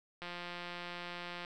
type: click train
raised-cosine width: 0.3 ms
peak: -27 dBFS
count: 216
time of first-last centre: 0.22-1.449 s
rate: 175 Hz
effects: none